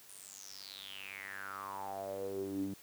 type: tone with band-pass filter sweep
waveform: sawtooth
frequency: 97.8 Hz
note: G2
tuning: 4 cents flat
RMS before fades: -43 dBFS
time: 0.09-2.74 s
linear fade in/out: 5 ms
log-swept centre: 10000 to 240 Hz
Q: 8.5
effects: white hiss -58 dBFS RMS until 2.82 s + high-pass 60 Hz 12 dB/octave